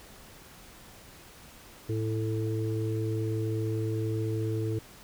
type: harmonic tone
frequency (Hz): 110.1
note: A2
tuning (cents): +2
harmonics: 1 / 3 / 4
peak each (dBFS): -29 / -34 / -35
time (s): 1.89-4.79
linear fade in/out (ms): 5
effects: pink hiss -51 dBFS RMS until 5.03 s